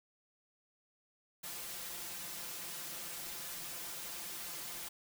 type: noise with comb filter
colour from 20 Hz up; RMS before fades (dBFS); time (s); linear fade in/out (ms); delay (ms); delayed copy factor
white; -44; 1.43-4.89; 10; 5.8; +0.9
effects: none